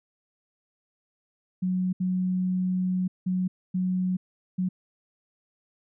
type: tone bursts at uneven times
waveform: sine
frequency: 183.9 Hz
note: F#3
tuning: 10 cents flat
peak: -23 dBFS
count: 5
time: 1.62-1.93 / 2-3.08 / 3.26-3.48 / 3.74-4.17 / 4.58-4.69 s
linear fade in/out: 10 ms
effects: none